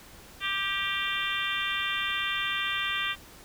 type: harmonic tone with a mistuned harmonic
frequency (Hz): 394.4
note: G4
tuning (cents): +11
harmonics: 3 / 4 / 5 / 6 / 7 / 8 / 9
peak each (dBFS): -35 / -35 / -35 / -35 / -35 / -35 / -35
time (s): 0.4-3.16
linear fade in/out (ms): 50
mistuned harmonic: 5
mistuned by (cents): -32
effects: pink hiss -50 dBFS RMS until 3.44 s